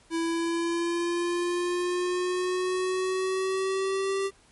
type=linear sweep; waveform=square; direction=up; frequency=329.6 to 392 Hz; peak=-26 dBFS; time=0.1-4.31 s; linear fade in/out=50 ms; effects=pink hiss -59 dBFS RMS until 4.51 s + MP3 48 kbps